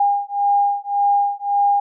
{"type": "beating tone pair", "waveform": "sine", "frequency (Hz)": [808, 809.8], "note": ["G#5", "G#5"], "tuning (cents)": [-48, -44], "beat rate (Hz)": 1.8, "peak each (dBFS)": -18, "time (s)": [0, 1.8], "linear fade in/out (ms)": 5, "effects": []}